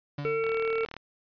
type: tone with exponential decay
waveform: 35% pulse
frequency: 144.3 Hz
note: D3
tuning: 30 cents flat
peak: -29 dBFS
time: 0.18-0.69 s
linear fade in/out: 5 ms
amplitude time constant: 110 ms
type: harmonic tone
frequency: 450.4 Hz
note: A4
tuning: 40 cents sharp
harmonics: 1 / 3 / 5 / 6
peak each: -26 / -36 / -36 / -43 dBFS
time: 0.25-0.85 s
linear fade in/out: 0 ms
type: click train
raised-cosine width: 0.3 ms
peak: -23 dBFS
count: 21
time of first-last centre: 0.44-0.966 s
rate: 38 Hz
effects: resampled to 11025 Hz